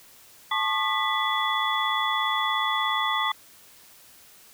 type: tone cluster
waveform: sine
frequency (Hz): 875 / 1091 / 1208 / 1981 / 3417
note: A5 / C#6 / D6 / B6 / G#7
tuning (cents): -10 / -28 / +48 / +5 / +49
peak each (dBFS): -29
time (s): 0.51-3.32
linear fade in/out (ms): 5
effects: white hiss -52 dBFS RMS until 4.53 s